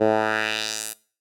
10% pulse tone with band-pass filter sweep, 108.7 Hz, A2, 21 cents flat, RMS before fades -23 dBFS, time 0-0.94 s, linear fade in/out 20 ms, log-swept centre 460 to 12000 Hz, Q 1.7, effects noise-tail reverb RT60 0.4 s tail -19 dB re dry

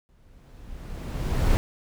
brown noise with exponential growth, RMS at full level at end -18 dBFS, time 0.09-1.57 s, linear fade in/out 0 ms, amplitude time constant 320 ms, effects none

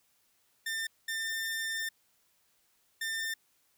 sawtooth tone bursts at uneven times, 1798 Hz, A6, 37 cents sharp, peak -29 dBFS, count 3, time 0.66-0.87 / 1.08-1.89 / 3.01-3.34 s, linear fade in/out 5 ms, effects white hiss -71 dBFS RMS until 3.77 s

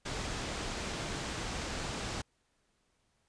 pink low-pass noise, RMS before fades -38 dBFS, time 0.05-2.22 s, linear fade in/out 10 ms, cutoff 7900 Hz, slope 24 dB/octave, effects pink hiss -75 dBFS RMS until 3.28 s + resampled to 22050 Hz

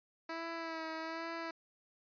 10% pulse tone with vibrato, 326.2 Hz, E4, 18 cents flat, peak -31 dBFS, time 0.29-1.51 s, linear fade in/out 5 ms, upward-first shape sine, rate 1.2 Hz, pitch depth 32 cents each way, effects resampled to 11025 Hz

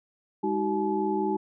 sine tone cluster, 205.5 / 315.8 / 380.3 / 856 Hz, G#3 / D#4 / F#4 / A5, -18 / +26 / +48 / -48 cents, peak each -31 / -30 / -28 / -30 dBFS, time 0.43-1.37 s, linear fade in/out 10 ms, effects none

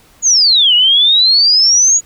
sine exponential two-way sweep, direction down then up, 6860 to 2861 to 6860 Hz, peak -6 dBFS, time 0.22-2.01 s, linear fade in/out 50 ms, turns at 0.74 s, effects pink hiss -47 dBFS RMS until 2.05 s

